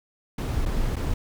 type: noise with dropouts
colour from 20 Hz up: brown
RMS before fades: -25 dBFS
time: 0.38-1.14 s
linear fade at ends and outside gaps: 5 ms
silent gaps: 0.654-0.659 / 0.959-0.964 s
effects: none